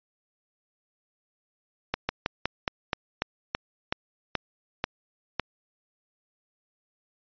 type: slowing click train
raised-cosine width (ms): 0.3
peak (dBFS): -9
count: 12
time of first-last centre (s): 1.94-5.397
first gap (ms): 150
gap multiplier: 1.14
effects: resampled to 11025 Hz